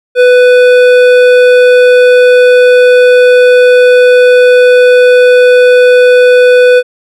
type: tone with hard clipping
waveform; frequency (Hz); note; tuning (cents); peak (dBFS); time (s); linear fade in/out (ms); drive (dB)
sine; 496.9; B4; +11; -3; 0.15-6.83; 50; 12
effects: none